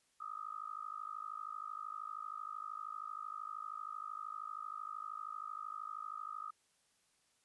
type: tone with amplitude modulation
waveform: sine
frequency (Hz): 1250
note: D#6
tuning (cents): +8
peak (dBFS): -38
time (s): 0.2-6.51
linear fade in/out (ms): 10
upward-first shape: sine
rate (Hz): 52.9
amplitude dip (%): 100
effects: white hiss -75 dBFS RMS until 7.44 s + resampled to 24000 Hz